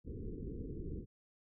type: low-pass noise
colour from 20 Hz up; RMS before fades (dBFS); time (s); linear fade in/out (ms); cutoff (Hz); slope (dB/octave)
pink; -43; 0.04-1.06; 50; 470; 96
effects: none